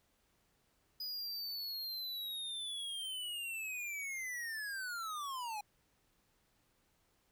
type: linear sweep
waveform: square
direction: down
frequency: 4979 to 813 Hz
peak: -40 dBFS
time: 1-5.61 s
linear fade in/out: 5 ms
effects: pink hiss -75 dBFS RMS until 7.31 s